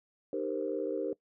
sine chord, C minor seventh, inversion first, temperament equal with one note detuned, 307 / 392 / 466.2 / 523.3 Hz, Eb4 / G4 / Bb4 / C5, -23 / 0 / 0 / 0 cents, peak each -37 / -36 / -35 / -37 dBFS, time 0.33-1.13 s, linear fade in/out 2 ms, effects noise-tail reverb RT60 0.1 s tail -21 dB re dry + tanh soft clip ceiling -20 dBFS

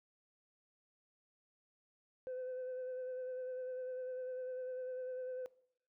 sine tone with vibrato, 509 Hz, C5, 48 cents flat, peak -38 dBFS, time 2.27-5.46 s, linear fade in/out 0 ms, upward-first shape sine, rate 10 Hz, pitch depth 24 cents each way, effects noise-tail reverb RT60 0.7 s tail -22 dB re dry + tanh soft clip ceiling -38 dBFS

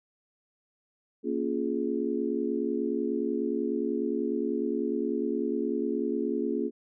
sine chord, Bb minor seventh, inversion none, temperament just, 233.1 / 279.7 / 349.6 / 419.5 Hz, Bb3 / Db4 / F4 / Ab4, 0 / +16 / +2 / +17 cents, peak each -32 dBFS, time 1.23-6.71 s, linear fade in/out 50 ms, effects none

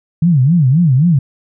sine tone with vibrato, 149.5 Hz, D3, 31 cents sharp, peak -7 dBFS, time 0.22-1.19 s, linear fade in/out 5 ms, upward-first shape sine, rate 3.8 Hz, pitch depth 300 cents each way, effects none

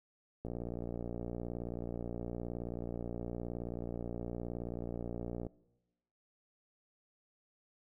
click train, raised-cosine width 2 ms, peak -27 dBFS, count 297, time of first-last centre 0.45-5.467 s, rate 59 Hz, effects noise-tail reverb RT60 1.0 s tail -21 dB re dry

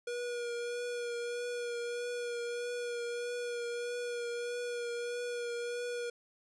square tone with vibrato, 480 Hz, B4, 49 cents flat, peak -36 dBFS, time 0.07-6.1 s, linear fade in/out 5 ms, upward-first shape triangle, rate 1.6 Hz, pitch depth 23 cents each way, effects resampled to 22050 Hz

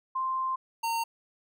sine / square tone pair in turn, 1046.5 / 917.6 Hz, C6 / A#5, 0 / -28 cents, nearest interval major second, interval 228 cents, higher first, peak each -27 / -28 dBFS, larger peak first, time 0.15-0.56 / 0.83-1.04 s, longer first, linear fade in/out 10 ms, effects none

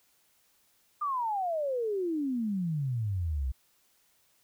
sine exponential sweep, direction down, 1224 to 61.3 Hz, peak -28 dBFS, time 1.01-3.52 s, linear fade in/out 10 ms, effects white hiss -68 dBFS RMS until 4.43 s

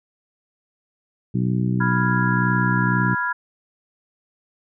harmonic tone, 62 Hz, B1, 7 cents sharp, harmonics 2 / 3 / 4 / 5 / 6, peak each -21 / -22 / -30 / -30 / -35 dBFS, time 1.34-3.15 s, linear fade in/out 10 ms
sine chord, F diminished, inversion second, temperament equal, 987.8 / 1396.9 / 1661.2 Hz, Cb6 / F6 / Ab6, 0 / 0 / 0 cents, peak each -25 dBFS, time 1.8-3.33 s, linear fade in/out 10 ms
effects none

